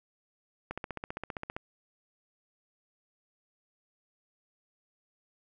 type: click train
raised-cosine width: 0.5 ms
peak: -21 dBFS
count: 14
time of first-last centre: 0.71-1.565 s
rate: 15.2 Hz
effects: none